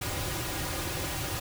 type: noise with comb filter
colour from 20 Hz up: pink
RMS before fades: -33 dBFS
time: 0.01-1.4 s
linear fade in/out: 10 ms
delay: 4.5 ms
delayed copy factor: -0.75
effects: none